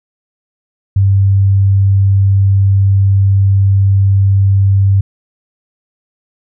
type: tone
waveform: sine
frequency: 98 Hz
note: G2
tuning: in tune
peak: -6 dBFS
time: 0.96-5.01 s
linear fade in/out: 5 ms
effects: none